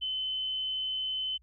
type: tone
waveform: sine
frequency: 3046 Hz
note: F#7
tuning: 50 cents sharp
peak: -30 dBFS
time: 0.01-1.38 s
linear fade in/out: 20 ms
effects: added 60 Hz sine -60 dBFS peak until 1.42 s